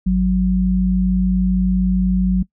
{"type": "tone pair together", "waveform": "sine", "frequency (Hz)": [52.11, 185.1], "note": ["G#1", "F#3"], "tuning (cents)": [7, 1], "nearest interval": "octave + minor seventh", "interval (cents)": 2194, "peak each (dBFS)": [-19, -14], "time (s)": [0.06, 2.43], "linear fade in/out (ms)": 10, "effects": ["noise-tail reverb RT60 0.1 s tail -21 dB re dry"]}